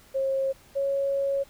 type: tone pair in turn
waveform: sine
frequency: 538 / 552.8 Hz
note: C5 / C#5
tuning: +48 / -5 cents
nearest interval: unison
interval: 47 cents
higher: second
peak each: -23 / -23 dBFS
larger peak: neither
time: 0.14-0.53 / 0.75-1.44 s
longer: second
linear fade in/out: 20 ms
effects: pink hiss -55 dBFS RMS until 1.49 s